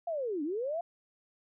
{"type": "linear two-way sweep", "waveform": "sine", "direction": "down then up", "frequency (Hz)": [704, 277.8, 704], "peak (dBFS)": -31, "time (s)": [0.07, 0.81], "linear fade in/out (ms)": 5, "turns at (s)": 0.43, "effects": []}